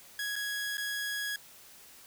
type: tone with dropouts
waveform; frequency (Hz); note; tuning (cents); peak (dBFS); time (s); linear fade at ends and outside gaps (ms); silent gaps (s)
sawtooth; 1664; G#6; +3; -29; 0.19-1.36; 2; 0.357-0.362 / 0.771-0.78
effects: white hiss -54 dBFS RMS until 2.06 s